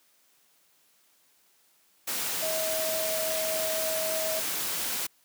sine tone in noise, 638 Hz, D#5, 43 cents sharp, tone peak -30 dBFS, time 2.42-4.4 s, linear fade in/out 10 ms, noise white, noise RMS -31 dBFS, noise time 2.07-5.07 s, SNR -2 dB, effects white hiss -65 dBFS RMS until 5.24 s + high-pass 150 Hz 12 dB/octave

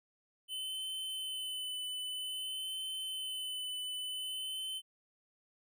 square tone with vibrato, 3033 Hz, F#7, 42 cents sharp, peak -38 dBFS, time 0.48-4.82 s, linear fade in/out 50 ms, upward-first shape sine, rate 0.52 Hz, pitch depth 18 cents each way, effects none

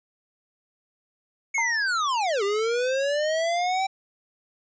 square linear two-way sweep, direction down then up, 2229 to 392 to 778 Hz, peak -23 dBFS, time 1.54-3.87 s, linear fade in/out 10 ms, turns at 2.43 s
sine tone with exponential decay, 923 Hz, A#5, 17 cents flat, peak -23 dBFS, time 1.58-1.95 s, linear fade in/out 1 ms, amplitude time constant 80 ms
effects resampled to 16000 Hz

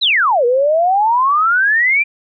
sine exponential two-way sweep, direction down then up, 4186 to 469.2 to 2409 Hz, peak -10 dBFS, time 0.01-2.04 s, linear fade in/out 20 ms, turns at 0.45 s, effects none

